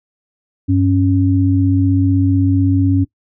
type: tone pair together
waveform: sine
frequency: 97.26 / 275.9 Hz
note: G2 / C#4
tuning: -13 / -8 cents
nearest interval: octave + tritone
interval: 1805 cents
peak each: -13 dBFS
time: 0.68-3.05 s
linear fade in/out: 20 ms
effects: noise-tail reverb RT60 0.1 s tail -19 dB re dry